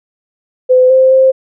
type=tone with pitch steps; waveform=sine; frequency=509 / 522 / 526 Hz; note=C5 / C5 / C5; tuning=-48 / -4 / +9 cents; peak=-4 dBFS; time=0.69-1.32 s; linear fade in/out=20 ms; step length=210 ms; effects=none